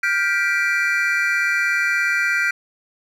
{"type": "chord", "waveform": "triangle", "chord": "G dominant seventh", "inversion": "third", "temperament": "just", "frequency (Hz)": [1411.2, 1568, 1960, 2352], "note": ["F6", "G6", "B6", "D7"], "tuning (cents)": [18, 0, -14, 2], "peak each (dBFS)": -21, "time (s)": [0.03, 2.51], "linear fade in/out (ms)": 5, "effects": []}